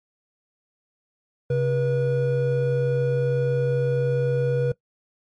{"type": "tone pair together", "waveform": "triangle", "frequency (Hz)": [133.92, 483.9], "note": ["C3", "B4"], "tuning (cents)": [41, -35], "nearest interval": "octave + minor seventh", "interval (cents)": 2224, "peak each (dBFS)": -20, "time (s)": [1.5, 4.72], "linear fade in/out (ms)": 5, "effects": ["noise-tail reverb RT60 0.1 s tail -20 dB re dry", "MP3 48 kbps"]}